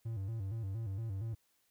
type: tone with vibrato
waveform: triangle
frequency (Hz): 104.8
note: G#2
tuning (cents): +16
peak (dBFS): -34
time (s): 0.05-1.35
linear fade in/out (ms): 10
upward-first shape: square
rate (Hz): 4.3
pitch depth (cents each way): 140
effects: white hiss -75 dBFS RMS until 1.7 s